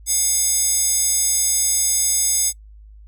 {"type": "tone with high-pass filter", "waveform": "square", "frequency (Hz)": 717, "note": "F5", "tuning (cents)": 45, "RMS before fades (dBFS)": -19, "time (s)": [0.06, 2.53], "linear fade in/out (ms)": 50, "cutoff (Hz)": 7500, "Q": 2.6, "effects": ["noise-tail reverb RT60 0.1 s tail -21 dB re dry", "added 52 Hz sine -40 dBFS peak until 3.07 s"]}